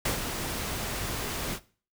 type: noise with ADSR envelope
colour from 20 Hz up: pink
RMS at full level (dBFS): -27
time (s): 0.05-1.6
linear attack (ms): 6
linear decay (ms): 120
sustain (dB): -6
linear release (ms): 67
effects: noise-tail reverb RT60 0.4 s tail -18 dB re dry